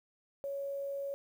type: tone with quantisation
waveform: sine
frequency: 557 Hz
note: C#5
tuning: 8 cents sharp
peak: -35 dBFS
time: 0.44-1.14 s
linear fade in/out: 0 ms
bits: 10
effects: none